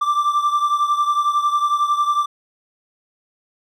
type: beating tone pair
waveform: triangle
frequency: 1174.7 / 1185.7 Hz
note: D6 / D6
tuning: 0 / +16 cents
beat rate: 11 Hz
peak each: -15 / -20 dBFS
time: 0.01-2.26 s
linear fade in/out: 10 ms
effects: none